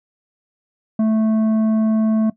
sine tone with tanh clipping, 219.3 Hz, A3, 6 cents flat, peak -15 dBFS, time 0.99-2.3 s, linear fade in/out 5 ms, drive 8 dB, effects noise-tail reverb RT60 0.1 s tail -18 dB re dry

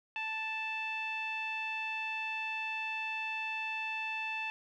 sawtooth tone with low-pass filter, 880 Hz, A5, in tune, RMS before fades -37 dBFS, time 0.16-4.5 s, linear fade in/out 0 ms, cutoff 2800 Hz, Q 7.5, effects none

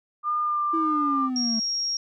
sine tone with vibrato, 1200 Hz, D6, 37 cents sharp, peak -22 dBFS, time 0.23-1.3 s, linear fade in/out 50 ms, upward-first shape sine, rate 1.7 Hz, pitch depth 16 cents each way
triangle linear sweep, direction down, 329.6 to 220 Hz, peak -23 dBFS, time 0.73-1.6 s, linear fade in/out 10 ms
sine tone, 5588 Hz, F8, in tune, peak -24 dBFS, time 1.36-1.97 s, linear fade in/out 2 ms
effects none

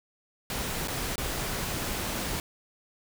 pink noise with dropouts, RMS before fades -32 dBFS, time 0.5-2.4 s, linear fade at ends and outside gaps 1 ms, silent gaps 0.875-0.882 / 1.157-1.18 s, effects none

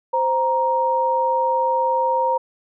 sine tone pair together, 520.9 / 937 Hz, C5 / A#5, -8 / +9 cents, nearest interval minor seventh, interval 1017 cents, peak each -21 / -18 dBFS, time 0.13-2.38 s, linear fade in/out 10 ms, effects none

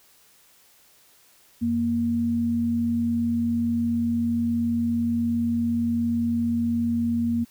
sine tone pair together, 93 / 234.3 Hz, F#2 / A#3, +9 / +9 cents, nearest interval octave + major third, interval 1600 cents, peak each -32 / -21 dBFS, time 1.61-7.45 s, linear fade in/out 20 ms, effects white hiss -57 dBFS RMS until 7.5 s

